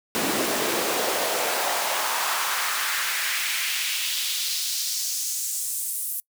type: noise with high-pass filter sweep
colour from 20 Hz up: pink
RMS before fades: -26 dBFS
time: 0.15-6.2 s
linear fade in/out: 0 ms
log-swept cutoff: 260 to 11000 Hz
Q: 1.7
effects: noise-tail reverb RT60 0.1 s tail -25 dB re dry